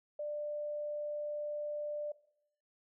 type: tone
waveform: sine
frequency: 593 Hz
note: D5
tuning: 17 cents sharp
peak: -36 dBFS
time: 0.19-2.12 s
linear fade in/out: 5 ms
effects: noise-tail reverb RT60 0.7 s tail -18 dB re dry